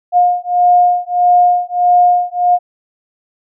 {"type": "beating tone pair", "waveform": "sine", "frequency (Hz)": [712, 713.6], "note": ["F5", "F5"], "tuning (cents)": [33, 37], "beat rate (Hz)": 1.6, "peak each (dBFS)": -11, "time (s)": [0.12, 2.59], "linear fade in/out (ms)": 50, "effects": []}